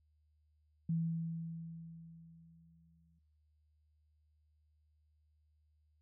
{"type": "tone with exponential decay", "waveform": "sine", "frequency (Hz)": 164.81, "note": "E3", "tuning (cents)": 0, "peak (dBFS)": -31, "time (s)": [0.89, 3.19], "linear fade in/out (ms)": 5, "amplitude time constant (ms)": 500, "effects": ["noise-tail reverb RT60 0.7 s tail -17 dB re dry", "added 76 Hz sine -70 dBFS peak until 6.01 s"]}